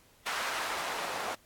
white noise with band-pass filter sweep, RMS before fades -35 dBFS, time 0.26-1.35 s, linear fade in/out 5 ms, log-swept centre 1300 to 740 Hz, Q 1.2, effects pink hiss -62 dBFS RMS until 1.45 s + AAC 64 kbps

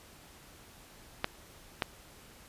clicks, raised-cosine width 0.3 ms, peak -12 dBFS, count 2, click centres 1.244 / 1.822 s, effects pink hiss -55 dBFS RMS until 2.48 s + resampled to 32000 Hz

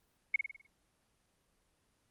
sine tone with echo, 2193 Hz, C#7, 19 cents flat, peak -24 dBFS, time 0.34-0.36 s, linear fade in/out 5 ms, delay 51 ms, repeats 6, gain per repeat -6 dB, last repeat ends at 0.666 s, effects pink hiss -75 dBFS RMS until 2.1 s + Opus 24 kbps

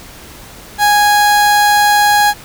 30% pulse tone, 828 Hz, G#5, 5 cents flat, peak -5 dBFS, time 0.78-2.34 s, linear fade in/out 50 ms, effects pink hiss -35 dBFS RMS until 2.44 s

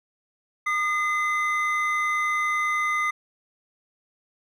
triangle tone pair together, 1218 / 2048 Hz, D#6 / C7, -37 / -38 cents, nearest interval major sixth, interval 899 cents, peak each -23 dBFS, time 0.66-3.11 s, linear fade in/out 10 ms, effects none

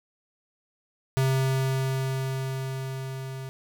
square tone with level ramp, 132.8 Hz, C3, 26 cents sharp, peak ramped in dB -21 to -35 dBFS, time 1.17-3.49 s, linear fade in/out 0 ms, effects none

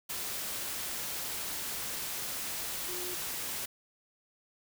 sine tone in noise, 358.8 Hz, F4, 47 cents sharp, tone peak -42 dBFS, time 2.88-3.15 s, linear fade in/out 10 ms, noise white, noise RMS -37 dBFS, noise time 0.09-3.66 s, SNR -8 dB, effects none

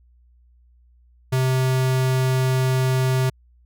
square tone, 130 Hz, C3, 11 cents flat, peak -18 dBFS, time 1.32-3.3 s, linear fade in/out 10 ms, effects added 60 Hz sine -52 dBFS peak until 3.65 s

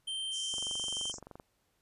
square tone, 3131 Hz, G7, 3 cents flat, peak -35 dBFS, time 0.07-1.12 s, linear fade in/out 10 ms
white band-pass noise, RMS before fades -44 dBFS, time 0.31-1.2 s, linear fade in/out 50 ms, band 5400 to 7600 Hz, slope 96 dB/octave
click train, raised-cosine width 1 ms, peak -33 dBFS, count 21, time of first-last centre 0.54-1.398 s, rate 23.3 Hz
effects pink hiss -75 dBFS RMS until 1.81 s + resampled to 32000 Hz

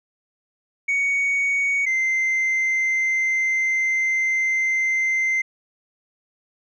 sine tone pair in turn, 2236 / 2079 Hz, C#7 / C7, +14 / -12 cents, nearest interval minor second, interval 126 cents, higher first, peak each -16 dBFS, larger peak neither, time 0.88-1.86 / 1.86-5.42 s, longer second, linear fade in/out 10 ms, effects tanh soft clip ceiling -17 dBFS

